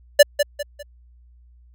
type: tone with echo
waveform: square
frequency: 582 Hz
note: D5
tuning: 16 cents flat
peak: -6 dBFS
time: 0.19-0.23 s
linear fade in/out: 10 ms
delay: 200 ms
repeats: 3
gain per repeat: -9 dB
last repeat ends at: 0.83 s
effects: added 60 Hz sine -48 dBFS peak until 1.74 s